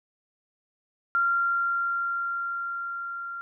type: tone with level ramp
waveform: sine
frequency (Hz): 1383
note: F6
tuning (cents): -17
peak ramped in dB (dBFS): -20 to -33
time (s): 1.15-3.41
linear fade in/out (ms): 0
effects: none